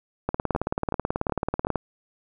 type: two click trains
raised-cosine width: 1 ms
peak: -10 / -13 dBFS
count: 28 / 4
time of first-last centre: 0.29-1.757 / 0.55-1.669 s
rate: 18.4 / 2.68 Hz
effects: none